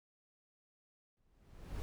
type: noise with exponential growth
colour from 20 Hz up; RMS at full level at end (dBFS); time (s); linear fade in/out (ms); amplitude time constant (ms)
brown; -39; 1.17-1.82; 0; 140
effects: none